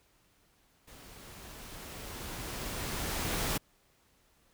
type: noise with level ramp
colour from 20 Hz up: pink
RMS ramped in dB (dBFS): -53 to -31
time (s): 0.87-3.58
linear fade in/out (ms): 10
effects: pink hiss -68 dBFS RMS until 4.53 s